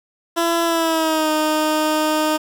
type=tone with pitch glide; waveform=15% pulse; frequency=336.6 to 308.7 Hz; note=E4 to D#4; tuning=+36 to -14 cents; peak=-10 dBFS; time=0.36-2.38 s; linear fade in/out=20 ms; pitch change=-150 cents; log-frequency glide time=0.64-1.31 s; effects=8-bit